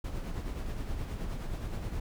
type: noise with tremolo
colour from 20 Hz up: brown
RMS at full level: -34 dBFS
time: 0.04-2 s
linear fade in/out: 5 ms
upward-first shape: sine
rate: 9.5 Hz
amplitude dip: 40%
effects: none